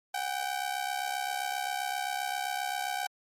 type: ring-modulated tone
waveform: sawtooth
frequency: 769 Hz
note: G5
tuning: 33 cents flat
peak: -24 dBFS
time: 0.14-3.07 s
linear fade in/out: 5 ms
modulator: 33.8 Hz
effects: MP3 64 kbps